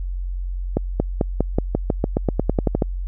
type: accelerating click train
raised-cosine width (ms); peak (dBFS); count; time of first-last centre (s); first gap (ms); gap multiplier
2; -4; 16; 0.77-2.822; 230; 0.92
effects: added 45 Hz sine -23 dBFS peak until 3.07 s